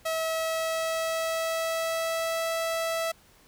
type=tone with pitch glide; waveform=sawtooth; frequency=646 to 657.3 Hz; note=E5 to E5; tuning=-35 to -5 cents; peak=-23 dBFS; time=0.05-3.12 s; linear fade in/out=10 ms; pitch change=+30 cents; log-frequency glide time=0.23-2.54 s; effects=pink hiss -58 dBFS RMS until 3.47 s